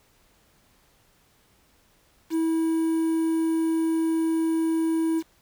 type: tone with quantisation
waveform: triangle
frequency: 324.5 Hz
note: E4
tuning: 27 cents flat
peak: -19 dBFS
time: 2.3-5.23 s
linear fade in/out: 50 ms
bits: 7
effects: pink hiss -62 dBFS RMS until 5.41 s